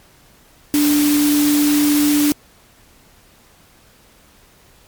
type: tone in noise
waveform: sine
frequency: 293.7 Hz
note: D4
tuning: in tune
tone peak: -12 dBFS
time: 0.74-2.32 s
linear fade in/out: 0 ms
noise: white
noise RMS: -22 dBFS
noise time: 0.74-2.32 s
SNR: +7 dB
effects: pink hiss -50 dBFS RMS until 4.87 s + MP3 96 kbps